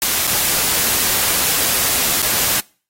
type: noise with dropouts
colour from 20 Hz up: white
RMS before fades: -17 dBFS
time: 0.02-2.6 s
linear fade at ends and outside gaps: 0 ms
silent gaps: 0.27-0.275 / 2.219-2.226 s
effects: noise-tail reverb RT60 0.4 s tail -25 dB re dry + AAC 48 kbps